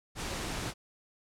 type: noise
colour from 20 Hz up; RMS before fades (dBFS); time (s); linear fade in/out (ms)
pink; -36; 0.15-0.74; 50
effects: low-pass 9000 Hz 12 dB/octave